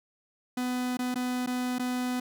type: tone with dropouts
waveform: 45% pulse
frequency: 250 Hz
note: B3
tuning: 21 cents sharp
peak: -28 dBFS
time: 0.57-2.2 s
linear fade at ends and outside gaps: 5 ms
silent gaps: 0.971-0.99 / 1.144-1.156 / 1.463-1.472 / 1.785-1.794 s
effects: none